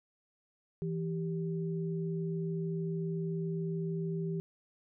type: tone pair together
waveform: sine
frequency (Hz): 164.82 / 392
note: E3 / G4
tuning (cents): 0 / 0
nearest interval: octave + minor third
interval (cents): 1500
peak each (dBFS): -33 / -38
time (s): 0.82-4.4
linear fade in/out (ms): 0
effects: none